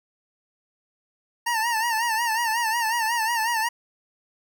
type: tone with vibrato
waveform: 25% pulse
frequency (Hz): 914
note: A#5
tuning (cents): -34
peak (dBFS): -18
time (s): 1.46-3.69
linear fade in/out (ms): 10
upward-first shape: sine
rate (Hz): 5.5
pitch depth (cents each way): 85
effects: none